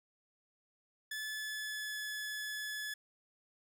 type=tone with pitch glide; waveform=sawtooth; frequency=1730 to 1713.1 Hz; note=A6 to A6; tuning=-30 to -47 cents; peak=-35 dBFS; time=1.11-2.94 s; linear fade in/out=5 ms; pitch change=-17 cents; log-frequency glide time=1.22-2 s; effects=none